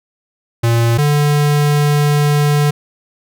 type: tone pair in turn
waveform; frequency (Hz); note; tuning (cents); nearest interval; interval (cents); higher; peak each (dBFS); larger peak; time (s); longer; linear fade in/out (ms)
square; 116.54 / 146.83; A#2 / D3; 0 / 0; major third; 400; second; -11; neither; 0.63-0.98 / 0.98-2.71; second; 10
effects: none